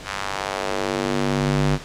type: tone with high-pass filter sweep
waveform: square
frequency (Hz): 48.97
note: G1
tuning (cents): -1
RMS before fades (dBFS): -23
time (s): 0.04-1.79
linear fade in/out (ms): 50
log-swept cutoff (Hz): 1300 to 100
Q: 1.2
effects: pink hiss -38 dBFS RMS until 1.84 s + low-pass 7000 Hz 12 dB/octave